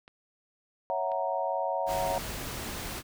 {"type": "clicks", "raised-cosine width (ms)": 0.3, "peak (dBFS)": -34, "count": 2, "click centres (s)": [0.079, 1.118]}
{"type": "chord", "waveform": "sine", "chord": "F# dominant seventh", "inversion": "second", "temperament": "equal", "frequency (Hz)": [554.4, 659.3, 740, 932.3], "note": ["C#5", "E5", "F#5", "A#5"], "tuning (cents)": [0, 0, 0, 0], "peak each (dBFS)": -33, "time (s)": [0.9, 2.18], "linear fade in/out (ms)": 0}
{"type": "noise", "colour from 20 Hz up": "pink", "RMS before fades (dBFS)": -37, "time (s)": [1.86, 3.03], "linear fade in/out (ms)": 50}
{"effects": []}